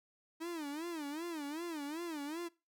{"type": "tone with vibrato", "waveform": "45% pulse", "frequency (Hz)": 313.7, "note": "D#4", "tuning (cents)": 14, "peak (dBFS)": -39, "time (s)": [0.4, 2.49], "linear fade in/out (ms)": 20, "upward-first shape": "sine", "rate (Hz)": 2.6, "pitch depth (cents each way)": 180, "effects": ["noise-tail reverb RT60 0.3 s tail -22 dB re dry"]}